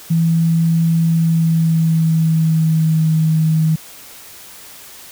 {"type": "tone with pitch glide", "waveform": "sine", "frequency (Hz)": [164.81, 158.65], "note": ["E3", "D#3"], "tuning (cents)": [0, 34], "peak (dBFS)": -11, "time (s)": [0.1, 3.76], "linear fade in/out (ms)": 10, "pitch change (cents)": -66, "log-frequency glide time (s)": [1.04, 3.09], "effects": ["white hiss -38 dBFS RMS until 5.11 s"]}